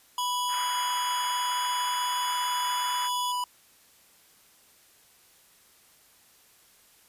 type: tone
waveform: square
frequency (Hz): 987.8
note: B5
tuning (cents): 0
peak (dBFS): -28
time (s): 0.18-3.44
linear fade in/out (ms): 2
type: tone with pitch glide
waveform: sawtooth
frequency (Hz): 3337 to 3389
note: G#7 to G#7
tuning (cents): +8 to +34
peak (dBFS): -31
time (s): 0.18-3.32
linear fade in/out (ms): 5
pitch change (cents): +26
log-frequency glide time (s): 0.83-2.95
type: band-pass noise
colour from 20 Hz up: white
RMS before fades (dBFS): -39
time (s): 0.48-3.1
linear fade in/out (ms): 50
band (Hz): 1000 to 1900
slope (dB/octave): 24
effects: white hiss -59 dBFS RMS until 7.08 s + resampled to 32000 Hz